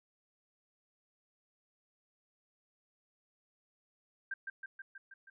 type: tone with echo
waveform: sine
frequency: 1580 Hz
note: G6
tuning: 13 cents sharp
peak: -35 dBFS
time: 4.31-4.34 s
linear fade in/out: 5 ms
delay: 160 ms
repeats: 6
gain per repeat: -3 dB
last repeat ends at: 5.3 s
effects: none